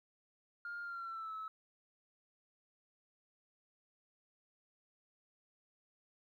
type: tone with pitch glide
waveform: sine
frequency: 1409 to 1299.5 Hz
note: F6 to E6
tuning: +15 to -25 cents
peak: -40 dBFS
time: 0.65-1.48 s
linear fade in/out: 2 ms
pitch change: -140 cents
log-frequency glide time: 0.82-1.34 s
effects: tanh soft clip ceiling -38 dBFS + 13-bit